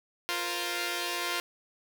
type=chord; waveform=5% pulse; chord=F suspended fourth; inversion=none; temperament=equal; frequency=349.2 / 466.2 / 523.3 Hz; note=F4 / Bb4 / C5; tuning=0 / 0 / 0 cents; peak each=-21 / -25 / -26 dBFS; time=0.29-1.4 s; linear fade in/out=0 ms; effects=none